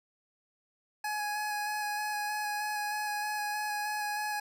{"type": "tone with vibrato", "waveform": "25% pulse", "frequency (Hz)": 838, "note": "G#5", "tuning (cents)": 15, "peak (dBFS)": -28, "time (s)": [1.04, 4.4], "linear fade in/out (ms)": 5, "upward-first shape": "square", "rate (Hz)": 3.2, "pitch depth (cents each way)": 11, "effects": []}